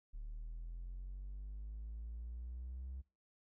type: linear sweep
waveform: triangle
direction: up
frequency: 36.26 to 66.1 Hz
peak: -40 dBFS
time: 0.13-3.02 s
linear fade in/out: 20 ms
effects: noise-tail reverb RT60 0.4 s tail -26 dB re dry + tanh soft clip ceiling -39 dBFS